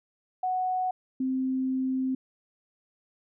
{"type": "tone pair in turn", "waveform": "sine", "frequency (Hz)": [740, 261], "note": ["F#5", "C4"], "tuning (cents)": [0, -4], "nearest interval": "octave + tritone", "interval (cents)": 1804, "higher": "first", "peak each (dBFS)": -25, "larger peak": "neither", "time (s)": [[0.43, 0.91], [1.2, 2.15]], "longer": "second", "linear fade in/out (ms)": 5, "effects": []}